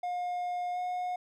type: tone with pitch glide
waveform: triangle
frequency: 714 to 722.7 Hz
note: F5 to F#5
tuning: +38 to -41 cents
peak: -29 dBFS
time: 0.03-1.16 s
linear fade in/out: 5 ms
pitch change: +21 cents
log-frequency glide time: 0.73-0.78 s
effects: none